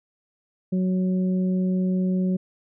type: harmonic tone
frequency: 185 Hz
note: F#3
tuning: in tune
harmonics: 1 / 2 / 3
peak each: -20 / -32 / -37 dBFS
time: 0.72-2.37 s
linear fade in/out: 10 ms
effects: none